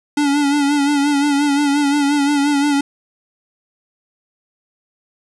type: tone with vibrato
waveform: square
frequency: 286.4 Hz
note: D4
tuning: 43 cents flat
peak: -14 dBFS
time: 0.17-2.81 s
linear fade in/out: 5 ms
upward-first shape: sine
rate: 5.7 Hz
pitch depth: 49 cents each way
effects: resampled to 24000 Hz + 7-bit